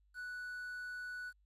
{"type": "tone with quantisation", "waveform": "triangle", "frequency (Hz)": 1480, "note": "F#6", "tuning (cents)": 0, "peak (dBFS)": -40, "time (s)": [0.14, 1.33], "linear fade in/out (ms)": 50, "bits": 11, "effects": ["added 50 Hz sine -68 dBFS peak until 1.45 s", "resampled to 32000 Hz"]}